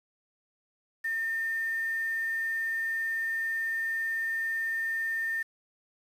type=tone with quantisation; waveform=sine; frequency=1809 Hz; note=A6; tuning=48 cents sharp; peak=-28 dBFS; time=1.04-5.43 s; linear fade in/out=10 ms; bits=8; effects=resampled to 32000 Hz